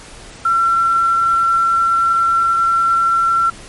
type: tone with quantisation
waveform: sine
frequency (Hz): 1355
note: E6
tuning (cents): +47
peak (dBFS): -11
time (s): 0.45-3.5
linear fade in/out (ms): 5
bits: 6
effects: pink hiss -37 dBFS RMS until 3.68 s + MP3 48 kbps